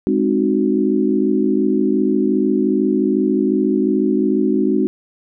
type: chord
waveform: sine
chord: Ab dominant seventh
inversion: none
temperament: equal with one note detuned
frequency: 207.7 / 261.6 / 307.4 / 370 Hz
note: Ab3 / C4 / Eb4 / Gb4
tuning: 0 / 0 / -21 / 0 cents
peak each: -19 dBFS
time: 0.07-4.87 s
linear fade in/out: 0 ms
effects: none